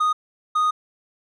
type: tone bursts at uneven times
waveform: triangle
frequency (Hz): 1240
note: D#6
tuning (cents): -6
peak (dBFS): -15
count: 2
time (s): 0-0.13 / 0.55-0.71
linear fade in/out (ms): 10
effects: resampled to 24000 Hz